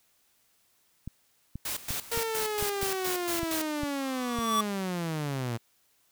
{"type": "clicks", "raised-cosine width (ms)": 5, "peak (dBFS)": -24, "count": 9, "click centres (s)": [1.076, 1.556, 1.906, 2.175, 2.626, 2.83, 3.432, 3.834, 4.388]}
{"type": "noise with tremolo", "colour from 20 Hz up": "white", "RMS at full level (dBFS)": -33, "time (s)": [1.65, 3.62], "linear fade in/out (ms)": 5, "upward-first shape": "square", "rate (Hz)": 4.3, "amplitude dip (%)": 80}
{"type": "linear sweep", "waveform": "sawtooth", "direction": "down", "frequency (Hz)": [466.2, 112.7], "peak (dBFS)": -26, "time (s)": [2.11, 5.58], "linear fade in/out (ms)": 20}
{"type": "tone with exponential growth", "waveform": "square", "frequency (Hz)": 1148, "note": "D6", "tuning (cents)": -40, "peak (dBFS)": -23, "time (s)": [3.82, 4.61], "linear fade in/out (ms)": 5, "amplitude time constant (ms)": 170}
{"effects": ["white hiss -68 dBFS RMS until 6.11 s"]}